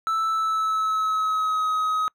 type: tone with pitch glide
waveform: triangle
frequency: 1318.5 to 1266.3 Hz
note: E6 to D#6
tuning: 0 to +30 cents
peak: -19 dBFS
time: 0.07-2.08 s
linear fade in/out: 0 ms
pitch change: -70 cents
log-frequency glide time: 0.28-1.66 s
effects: noise-tail reverb RT60 0.1 s tail -25 dB re dry